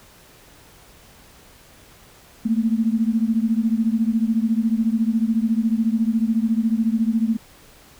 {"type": "beating tone pair", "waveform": "sine", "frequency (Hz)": [220, 234], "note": ["A3", "A#3"], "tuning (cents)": [0, 7], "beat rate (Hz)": 14, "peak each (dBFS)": [-19, -21], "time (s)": [2.45, 7.37], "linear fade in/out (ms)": 10, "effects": ["pink hiss -49 dBFS RMS until 7.99 s"]}